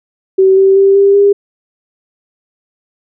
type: tone with pitch steps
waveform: sine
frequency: 381.7 / 386.8 / 392 / 397.2 / 402.5 Hz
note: G4 / G4 / G4 / G4 / G4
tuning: -46 / -23 / 0 / +23 / +46 cents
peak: -4 dBFS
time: 0.38-1.33 s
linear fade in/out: 10 ms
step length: 190 ms
effects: none